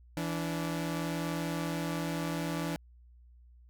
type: tone pair together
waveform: sawtooth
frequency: 165.5 / 290.4 Hz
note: E3 / D4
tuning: +7 / -19 cents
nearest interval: minor seventh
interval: 974 cents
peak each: -30 / -32 dBFS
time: 0.17-2.76 s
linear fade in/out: 0 ms
effects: added 60 Hz sine -54 dBFS peak until 3.69 s